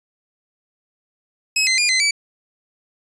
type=tone with pitch steps; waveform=20% pulse; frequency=2563 / 2061 / 2419 / 2050 / 2301 Hz; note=E7 / C7 / D#7 / C7 / D7; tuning=-49 / -27 / -49 / -36 / -36 cents; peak=-10 dBFS; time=1.56-2.11 s; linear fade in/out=5 ms; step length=110 ms; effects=resampled to 22050 Hz